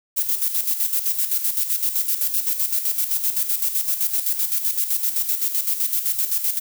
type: noise with tremolo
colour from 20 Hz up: violet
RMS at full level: -20 dBFS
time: 0.16-6.6 s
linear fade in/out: 20 ms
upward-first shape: square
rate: 7.8 Hz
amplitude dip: 60%
effects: none